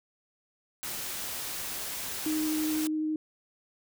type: noise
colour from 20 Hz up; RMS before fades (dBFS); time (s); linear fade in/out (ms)
white; -36; 0.83-2.87; 0
type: tone with vibrato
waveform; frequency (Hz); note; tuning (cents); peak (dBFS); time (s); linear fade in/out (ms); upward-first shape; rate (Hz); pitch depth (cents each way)
sine; 310; D#4; -6; -27; 2.26-3.16; 2; triangle; 12; 10
effects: none